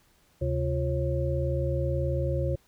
sine tone cluster, 74.3 / 132.8 / 349.2 / 543 Hz, D2 / C3 / F4 / C#5, +21 / +26 / 0 / -36 cents, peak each -29 / -29 / -34 / -31 dBFS, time 0.41-2.56 s, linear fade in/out 10 ms, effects pink hiss -64 dBFS RMS until 2.67 s

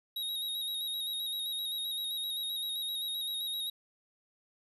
square tone with vibrato, 3789 Hz, A#7, 27 cents sharp, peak -34 dBFS, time 0.16-3.7 s, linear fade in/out 5 ms, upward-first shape square, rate 7.7 Hz, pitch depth 27 cents each way, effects none

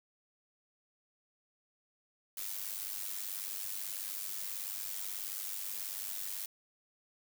blue noise with amplitude modulation, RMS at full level -37 dBFS, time 2.37-6.46 s, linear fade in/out 5 ms, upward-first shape sine, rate 98.4 Hz, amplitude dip 70%, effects none

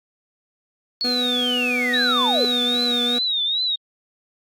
sine linear sweep, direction down, 4429 to 406.9 Hz, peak -20 dBFS, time 1.01-2.45 s, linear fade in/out 0 ms
25% pulse tone with pitch glide, 246.9 to 242 Hz, B3 to B3, 0 to -35 cents, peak -20 dBFS, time 1.04-3.19 s, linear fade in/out 10 ms, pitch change -35 cents, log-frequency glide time 2.26-2.94 s
sine tone with vibrato, 3763 Hz, A#7, 16 cents sharp, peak -19 dBFS, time 1.93-3.76 s, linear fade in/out 10 ms, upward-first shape triangle, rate 2.5 Hz, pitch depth 140 cents each way
effects Opus 48 kbps

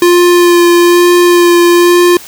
square tone with vibrato, 349.2 Hz, F4, in tune, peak -4 dBFS, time 0.02-2.17 s, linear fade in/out 2 ms, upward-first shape sine, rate 1.1 Hz, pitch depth 14 cents each way, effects white hiss -31 dBFS RMS until 2.27 s

